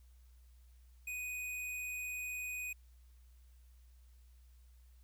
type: tone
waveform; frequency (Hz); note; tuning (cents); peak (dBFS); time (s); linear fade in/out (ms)
square; 2489; D#7; 0; -40; 1.07-2.73; 5
effects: added 61 Hz sine -58 dBFS peak until 5.03 s + white hiss -75 dBFS RMS until 5.03 s